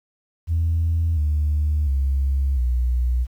sine tone with pitch steps, 82.5 / 74.78 / 67.79 / 61.45 Hz, E2 / D2 / C#2 / B1, +2 / +32 / -38 / -8 cents, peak -16 dBFS, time 0.47-3.27 s, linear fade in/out 50 ms, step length 700 ms, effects tanh soft clip ceiling -14 dBFS + 9-bit

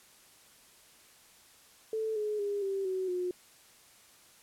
sine tone with pitch steps, 440 / 422.8 / 406.3 / 390.4 / 375.2 / 360.5 Hz, A4 / G#4 / G#4 / G4 / F#4 / F#4, 0 / +31 / -38 / -7 / +24 / -45 cents, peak -30 dBFS, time 1.93-3.31 s, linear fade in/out 2 ms, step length 230 ms, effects white hiss -59 dBFS RMS until 4.42 s + low-pass 12000 Hz 12 dB/octave

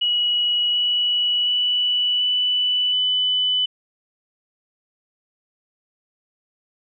sine tone with pitch steps, 2918 / 2938 / 2959 / 2979 / 3000 Hz, F#7 / F#7 / F#7 / F#7 / F#7, -25 / -13 / -1 / +11 / +23 cents, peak -17 dBFS, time 0.01-3.66 s, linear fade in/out 10 ms, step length 730 ms, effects none

